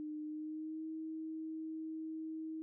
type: tone with pitch glide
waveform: sine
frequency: 304.2 to 317.7 Hz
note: D#4 to D#4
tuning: -39 to +36 cents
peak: -40 dBFS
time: 0-2.62 s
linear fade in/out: 0 ms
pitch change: +75 cents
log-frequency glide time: 0.24-0.86 s
effects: none